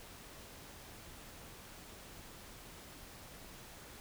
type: silence
effects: pink hiss -53 dBFS RMS until 4 s